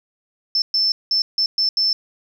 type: tone bursts at uneven times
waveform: sine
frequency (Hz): 5300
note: E8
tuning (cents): +9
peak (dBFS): -15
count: 6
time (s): 0.55-0.62 / 0.74-0.92 / 1.11-1.22 / 1.38-1.46 / 1.58-1.69 / 1.77-1.93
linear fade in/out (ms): 2
effects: 8-bit